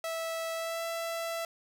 sawtooth tone with pitch glide, 655 to 665.7 Hz, E5 to E5, -11 to +17 cents, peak -29 dBFS, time 0.04-1.45 s, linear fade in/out 2 ms, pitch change +28 cents, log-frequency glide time 0.54-0.84 s, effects none

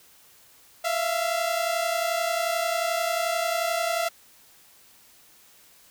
sawtooth tone pair together, 659.3 / 690.6 Hz, E5 / F5, 0 / -20 cents, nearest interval minor second, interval 80 cents, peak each -23 dBFS, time 0.84-4.09 s, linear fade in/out 10 ms, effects white hiss -55 dBFS RMS until 5.9 s

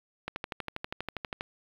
click train, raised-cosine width 0.3 ms, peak -17 dBFS, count 15, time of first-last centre 0.28-1.409 s, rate 12.4 Hz, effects low-pass 4000 Hz 12 dB/octave + 8-bit

